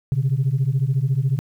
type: beating tone pair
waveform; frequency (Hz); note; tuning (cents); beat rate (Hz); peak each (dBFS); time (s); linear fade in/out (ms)
sine; 127.1 / 141.1; C3 / C#3; -50 / +31; 14; -19; 0.12-1.39; 0
effects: tanh soft clip ceiling -12 dBFS + 9-bit